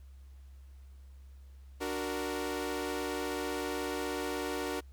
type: chord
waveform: sawtooth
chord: D augmented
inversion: none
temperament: equal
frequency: 293.7 / 370 / 466.2 Hz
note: D4 / F#4 / A#4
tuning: 0 / 0 / 0 cents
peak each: -34 dBFS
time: 1.8-4.81 s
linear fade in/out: 20 ms
effects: added 67 Hz sine -49 dBFS peak until 4.92 s + pink hiss -70 dBFS RMS until 4.92 s